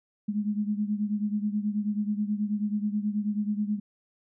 sine beating tone pair, 206.5 / 215.8 Hz, G#3 / A3, -10 / -33 cents, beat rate 9.3 Hz, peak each -27 / -31 dBFS, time 0.28-3.8 s, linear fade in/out 10 ms, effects none

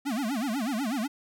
square tone with vibrato, 246.9 Hz, B3, in tune, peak -28 dBFS, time 0.05-1.08 s, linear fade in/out 20 ms, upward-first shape sine, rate 8.1 Hz, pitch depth 280 cents each way, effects none

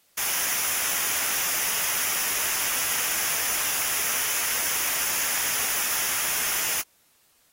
white noise with comb filter, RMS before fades -26 dBFS, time 0.17-6.82 s, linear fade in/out 10 ms, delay 0.24 ms, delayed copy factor -0.6, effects white hiss -63 dBFS RMS until 7.52 s + AAC 48 kbps

